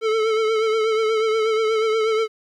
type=tone with vibrato; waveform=square; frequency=440.3 Hz; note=A4; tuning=1 cent sharp; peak=-18 dBFS; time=0.01-2.28 s; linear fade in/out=50 ms; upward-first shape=triangle; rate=8.3 Hz; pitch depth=49 cents each way; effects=low-pass 4000 Hz 12 dB/octave + 10-bit